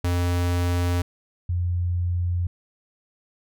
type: tone pair in turn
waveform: square / sine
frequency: 88 / 88 Hz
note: F2 / F2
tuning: +14 / +14 cents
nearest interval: unison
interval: 0 cents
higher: neither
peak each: -21 dBFS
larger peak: neither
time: 0.04-1.02 / 1.49-2.47 s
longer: neither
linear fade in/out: 5 ms
effects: none